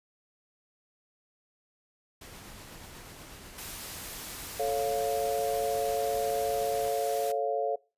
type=noise with tremolo; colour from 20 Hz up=pink; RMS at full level=-46 dBFS; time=2.21-6.89 s; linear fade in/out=5 ms; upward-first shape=triangle; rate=8.2 Hz; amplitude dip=25%
type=noise; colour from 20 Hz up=white; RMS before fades=-41 dBFS; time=3.58-7.32 s; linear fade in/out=5 ms
type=chord; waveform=sine; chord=A augmented; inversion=none; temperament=equal; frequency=440 / 554.4 / 698.5 Hz; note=A4 / C#5 / E#5; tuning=0 / 0 / 0 cents; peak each=-31 dBFS; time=4.59-7.76 s; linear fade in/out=10 ms
effects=noise-tail reverb RT60 0.3 s tail -22 dB re dry + resampled to 32000 Hz